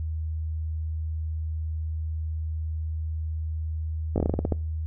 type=slowing click train; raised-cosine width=2 ms; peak=-11 dBFS; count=10; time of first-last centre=4.16-4.523 s; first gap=19 ms; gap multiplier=1.18; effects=noise-tail reverb RT60 0.4 s tail -23 dB re dry + added 79 Hz sine -27 dBFS peak until 4.86 s